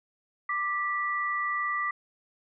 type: tone pair together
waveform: sine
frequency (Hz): 1181 / 1958.3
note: D6 / B6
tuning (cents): +9 / -15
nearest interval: major sixth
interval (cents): 876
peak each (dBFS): -29 / -30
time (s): 0.49-1.91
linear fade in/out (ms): 5
effects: none